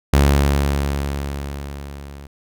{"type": "tone with level ramp", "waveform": "sawtooth", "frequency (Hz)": 70.4, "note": "C#2", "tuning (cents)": 27, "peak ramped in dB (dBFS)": [-6, -31], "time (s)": [0.13, 2.27], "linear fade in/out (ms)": 5, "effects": []}